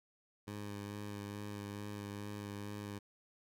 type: tone with vibrato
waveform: 15% pulse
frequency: 102.5 Hz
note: G#2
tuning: 22 cents flat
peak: -36 dBFS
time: 0.47-2.99 s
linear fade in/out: 10 ms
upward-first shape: sine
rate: 2.3 Hz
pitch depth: 18 cents each way
effects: none